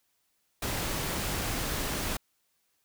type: noise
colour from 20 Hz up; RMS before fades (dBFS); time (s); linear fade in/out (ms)
pink; -32; 0.62-2.17; 5
effects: white hiss -74 dBFS RMS until 2.84 s